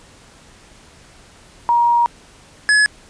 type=tone pair in turn; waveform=sine / square; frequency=947 / 1697.6 Hz; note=A#5 / G#6; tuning=+27 / +38 cents; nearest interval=minor seventh; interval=1011 cents; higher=second; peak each=-11 dBFS; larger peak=neither; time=1.69-2.06 / 2.69-2.86 s; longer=first; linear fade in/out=0 ms; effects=pink hiss -46 dBFS RMS until 3.09 s + resampled to 22050 Hz